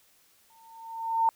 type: tone with exponential growth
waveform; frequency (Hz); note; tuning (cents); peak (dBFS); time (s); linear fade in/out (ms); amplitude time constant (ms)
sine; 907; A#5; -48; -18; 0.5-1.29; 1; 170
effects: white hiss -63 dBFS RMS until 1.35 s